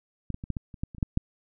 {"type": "clicks", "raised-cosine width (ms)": 5, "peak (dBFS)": [-18, -22, -24, -16, -19, -30, -17, -29, -30, -12, -11], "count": 11, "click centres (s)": [0.303, 0.344, 0.439, 0.503, 0.568, 0.742, 0.835, 0.948, 0.983, 1.028, 1.174], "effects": []}